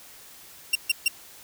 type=tone bursts; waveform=sawtooth; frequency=2758 Hz; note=F7; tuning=22 cents flat; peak=-15 dBFS; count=3; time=0.73-1.082 s; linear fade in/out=5 ms; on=24 ms; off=140 ms; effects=white hiss -48 dBFS RMS until 1.43 s